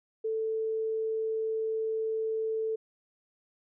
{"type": "tone", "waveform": "sine", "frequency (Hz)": 442.1, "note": "A4", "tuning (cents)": 8, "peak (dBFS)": -28, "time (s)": [0.24, 2.76], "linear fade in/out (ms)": 10, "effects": []}